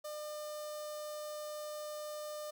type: tone with notch filter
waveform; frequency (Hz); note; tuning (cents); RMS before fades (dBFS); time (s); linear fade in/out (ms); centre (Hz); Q
sawtooth; 602; D5; +43; -43; 0.04-2.51; 10; 2200; 0.77
effects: none